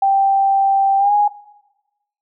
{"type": "tone with pitch glide", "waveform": "sine", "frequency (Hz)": [784, 826.8], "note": ["G5", "G#5"], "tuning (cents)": [0, -8], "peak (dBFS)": -11, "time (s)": [0.02, 1.28], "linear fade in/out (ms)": 5, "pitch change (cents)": 92, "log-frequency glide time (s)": [0.98, 1.13], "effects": ["noise-tail reverb RT60 1.0 s tail -18 dB re dry"]}